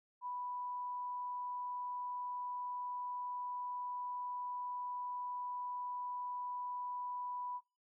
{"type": "tone", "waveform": "sine", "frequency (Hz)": 987.8, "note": "B5", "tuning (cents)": 0, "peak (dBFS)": -39, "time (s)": [0.21, 7.61], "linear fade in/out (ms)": 50, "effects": ["noise-tail reverb RT60 0.3 s tail -22 dB re dry"]}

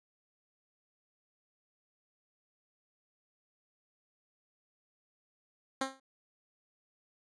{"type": "tone with exponential decay", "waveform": "10% pulse", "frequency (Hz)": 266.8, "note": "C4", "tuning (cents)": 34, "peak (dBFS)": -20, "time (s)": [5.81, 6], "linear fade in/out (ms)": 5, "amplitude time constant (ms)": 41, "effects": ["resampled to 22050 Hz"]}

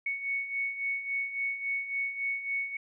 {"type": "beating tone pair", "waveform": "sine", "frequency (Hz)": [2217, 2220.6], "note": ["C#7", "C#7"], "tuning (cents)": [0, 2], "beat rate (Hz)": 3.6, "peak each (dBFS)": [-37, -31], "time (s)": [0.06, 2.77], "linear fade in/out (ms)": 5, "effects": []}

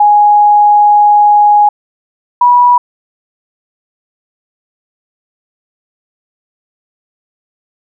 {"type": "tone pair in turn", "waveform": "sine", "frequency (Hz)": [830.6, 975.2], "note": ["G#5", "B5"], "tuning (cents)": [0, -22], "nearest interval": "minor third", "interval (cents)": 278, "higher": "second", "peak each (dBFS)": -3, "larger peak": "neither", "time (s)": [[0, 1.69], [2.41, 2.78]], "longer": "first", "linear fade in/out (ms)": 5, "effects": []}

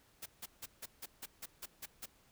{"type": "noise bursts", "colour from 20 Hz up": "white", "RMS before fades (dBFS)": -45, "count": 10, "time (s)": [0.22, 2.06], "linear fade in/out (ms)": 10, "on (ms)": 40, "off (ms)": 160, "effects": ["pink hiss -68 dBFS RMS until 2.31 s"]}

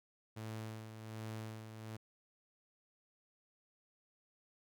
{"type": "tone with tremolo", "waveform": "sawtooth", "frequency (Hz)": 110, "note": "A2", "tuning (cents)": 0, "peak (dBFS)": -38, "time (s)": [0.36, 1.97], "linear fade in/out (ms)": 10, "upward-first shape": "sine", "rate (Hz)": 1.3, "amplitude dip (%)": 55, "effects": []}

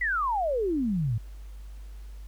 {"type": "exponential sweep", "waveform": "sine", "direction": "down", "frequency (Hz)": [2028, 103.6], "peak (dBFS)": -24, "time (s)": [0.01, 1.18], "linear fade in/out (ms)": 5, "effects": ["added 50 Hz sine -39 dBFS peak until 2.27 s", "pink hiss -60 dBFS RMS until 2.27 s"]}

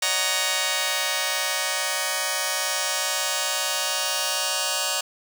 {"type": "chord", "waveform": "5% pulse", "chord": "D# minor seventh", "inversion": "third", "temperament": "just", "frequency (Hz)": [560, 622.3, 746.7, 933.4], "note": ["C#5", "D#5", "F#5", "A#5"], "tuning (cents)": [18, 0, 16, 2], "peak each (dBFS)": -17, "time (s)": [0.02, 5.01], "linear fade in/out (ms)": 5, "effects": []}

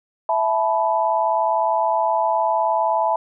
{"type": "chord", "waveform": "sine", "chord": "E suspended fourth", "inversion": "none", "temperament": "equal with one note detuned", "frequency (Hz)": [659.3, 868.4, 987.8], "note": ["E5", "A5", "B5"], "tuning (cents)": [0, -23, 0], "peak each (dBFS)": [-21, -20, -22], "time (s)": [0.29, 3.16], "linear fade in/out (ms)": 2, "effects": []}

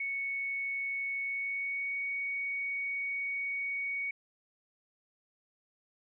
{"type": "tone with pitch glide", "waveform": "sine", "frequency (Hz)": [2217, 2236], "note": ["C#7", "C#7"], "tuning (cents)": [0, 14], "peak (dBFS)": -32, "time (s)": [0, 4.11], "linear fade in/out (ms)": 5, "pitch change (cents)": 14, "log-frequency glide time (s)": [1.21, 1.98], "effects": []}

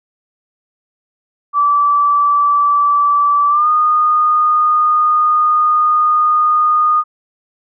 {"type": "tone with pitch glide", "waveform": "sine", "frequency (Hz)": [1159, 1227.9], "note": ["D6", "D#6"], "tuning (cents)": [-23, -23], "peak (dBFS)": -9, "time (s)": [1.53, 7.04], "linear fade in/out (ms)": 50, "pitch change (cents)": 100, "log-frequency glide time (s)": [3.49, 3.68], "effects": []}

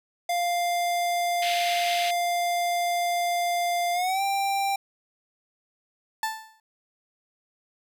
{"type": "tone with pitch glide", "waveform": "square", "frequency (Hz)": [698.5, 788.6], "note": ["F5", "G5"], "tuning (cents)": [0, 10], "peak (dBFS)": -24, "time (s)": [0.29, 4.76], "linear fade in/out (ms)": 5, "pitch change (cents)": 210, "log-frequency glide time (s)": [3.93, 4.22]}
{"type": "band-pass noise", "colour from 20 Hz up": "white", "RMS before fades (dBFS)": -32, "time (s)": [1.42, 2.11], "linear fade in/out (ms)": 5, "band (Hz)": [2100, 3800], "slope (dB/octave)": 24}
{"type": "tone with exponential decay", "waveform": "30% pulse", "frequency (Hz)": 881, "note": "A5", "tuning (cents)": 2, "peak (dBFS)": -20, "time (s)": [6.23, 6.6], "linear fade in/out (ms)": 2, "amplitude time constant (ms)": 80}
{"effects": []}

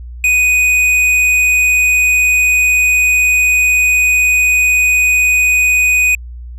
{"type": "tone with hard clipping", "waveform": "sine", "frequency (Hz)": 2489, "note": "D#7", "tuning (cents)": 0, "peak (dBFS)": -10, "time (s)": [0.24, 6.15], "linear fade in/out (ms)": 2, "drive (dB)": 8, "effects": ["added 60 Hz sine -26 dBFS peak until 6.58 s"]}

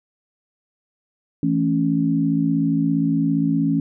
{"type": "chord", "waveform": "sine", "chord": "A major", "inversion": "second", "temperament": "equal", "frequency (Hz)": [164.81, 220, 277.2], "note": ["E3", "A3", "C#4"], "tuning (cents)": [0, 0, 0], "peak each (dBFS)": [-21, -24, -19], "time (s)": [1.43, 3.8], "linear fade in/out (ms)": 2, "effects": []}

